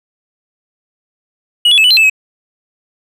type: tone with pitch steps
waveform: triangle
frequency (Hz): 2910 / 3402 / 2602 / 2972 / 4118 / 2629 / 2553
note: F#7 / G#7 / E7 / F#7 / C8 / E7 / D#7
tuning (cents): -29 / +41 / -23 / +7 / -28 / -5 / +44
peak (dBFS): -4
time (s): 1.65-2.098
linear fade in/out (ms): 5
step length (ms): 64
effects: none